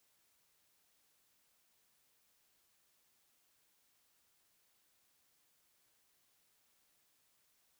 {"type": "silence", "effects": ["white hiss -75 dBFS RMS until 7.79 s"]}